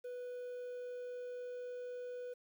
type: tone with quantisation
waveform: triangle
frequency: 493.9 Hz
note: B4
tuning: in tune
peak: -40 dBFS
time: 0.04-2.34 s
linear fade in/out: 10 ms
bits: 11
effects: none